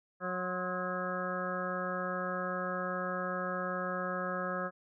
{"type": "harmonic tone with a mistuned harmonic", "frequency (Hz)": 182.5, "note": "F#3", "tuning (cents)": -24, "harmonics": [1, 2, 3, 4, 6, 7, 8, 9], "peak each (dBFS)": [-40, -44, -38, -45, -44, -38, -47, -41], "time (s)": [0.2, 4.71], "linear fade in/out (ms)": 50, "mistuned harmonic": 6, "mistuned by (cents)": -62, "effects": []}